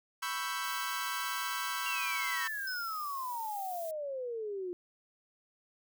sawtooth chord, C# half-diminished seventh, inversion third, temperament equal with one note detuned, 987.8 / 1108.7 / 1322.3 / 1568 Hz, B5 / C#6 / E6 / G6, 0 / 0 / +5 / 0 cents, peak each -36 dBFS, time 0.22-2.48 s, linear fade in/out 10 ms
violet noise, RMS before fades -47 dBFS, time 0.64-3.91 s, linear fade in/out 2 ms
sine exponential sweep, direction down, 2794 to 349.2 Hz, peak -35 dBFS, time 1.86-4.73 s, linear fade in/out 0 ms
sine tone with exponential decay, 5140 Hz, E8, 45 cents flat, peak -38 dBFS, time 2.67-3.64 s, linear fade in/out 5 ms, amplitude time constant 210 ms
effects none

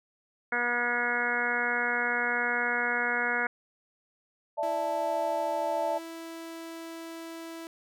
harmonic tone, 241.1 Hz, B3, 41 cents flat, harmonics 1 / 2 / 3 / 4 / 5 / 6 / 7 / 8 / 9, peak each -40 / -36 / -36 / -37 / -40 / -30 / -32 / -37 / -34 dBFS, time 0.52-3.47 s, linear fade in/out 5 ms
sine chord, D suspended second, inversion none, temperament just, 587.3 / 660.7 / 881 Hz, D5 / E5 / A5, 0 / +4 / +2 cents, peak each -32 / -31 / -31 dBFS, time 4.57-5.99 s, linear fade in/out 20 ms
sawtooth tone, 329.6 Hz, E4, in tune, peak -35 dBFS, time 4.63-7.67 s, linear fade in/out 0 ms
effects none

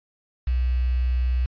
sine tone with quantisation, 62.4 Hz, B1, 19 cents sharp, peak -19 dBFS, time 0.47-1.46 s, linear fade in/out 5 ms, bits 7, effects resampled to 11025 Hz

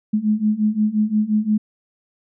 sine beating tone pair, 210 / 215.7 Hz, G#3 / A3, +19 / -34 cents, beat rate 5.7 Hz, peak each -20 / -18 dBFS, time 0.13-1.58 s, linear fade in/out 10 ms, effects none

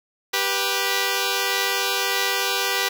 5% pulse tone pair together, 392 / 489.6 Hz, G4 / B4, 0 / -15 cents, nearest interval major third, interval 385 cents, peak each -12 dBFS, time 0.33-2.89 s, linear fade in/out 10 ms, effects none

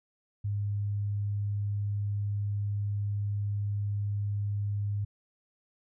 sine tone, 102.2 Hz, G#2, 27 cents flat, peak -28 dBFS, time 0.44-5.05 s, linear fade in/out 10 ms, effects none

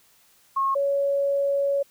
sine tone pair in turn, 1085 / 559.7 Hz, C#6 / C#5, -37 / +17 cents, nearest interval major seventh, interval 1146 cents, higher first, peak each -20 dBFS, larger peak neither, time 0.56-0.75 / 0.75-1.83 s, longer second, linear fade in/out 10 ms, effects white hiss -59 dBFS RMS until 1.9 s

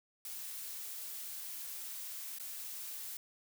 blue noise with dropouts, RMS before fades -44 dBFS, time 0.25-3.17 s, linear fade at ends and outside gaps 2 ms, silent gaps 2.386-2.397 s, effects none

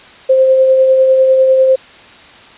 sine tone with tremolo, 525 Hz, C5, 6 cents sharp, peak -4 dBFS, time 0.29-1.76 s, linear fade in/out 10 ms, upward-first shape triangle, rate 10 Hz, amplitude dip 35%, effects white hiss -38 dBFS RMS until 2.57 s + resampled to 8000 Hz

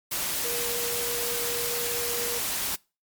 sine tone in noise, 476.3 Hz, A#4, 37 cents sharp, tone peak -33 dBFS, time 0.44-2.39 s, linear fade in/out 10 ms, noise white, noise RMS -29 dBFS, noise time 0.11-2.76 s, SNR -7 dB, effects noise-tail reverb RT60 0.3 s tail -24 dB re dry + MP3 96 kbps

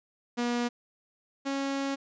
sawtooth tone pair in turn, 240.5 / 274.9 Hz, B3 / C#4, -46 / -14 cents, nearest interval major second, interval 232 cents, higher second, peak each -23 / -25 dBFS, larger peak first, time 0.37-0.69 / 1.45-1.96 s, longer second, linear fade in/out 20 ms, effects resampled to 16000 Hz

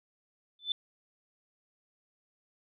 sine tone with exponential growth, 3520 Hz, A7, in tune, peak -24 dBFS, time 0.59-0.72 s, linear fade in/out 2 ms, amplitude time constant 28 ms, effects none

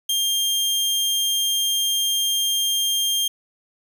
sawtooth tone, 3200 Hz, G7, 35 cents sharp, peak -16 dBFS, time 0.09-3.28 s, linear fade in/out 5 ms, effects none

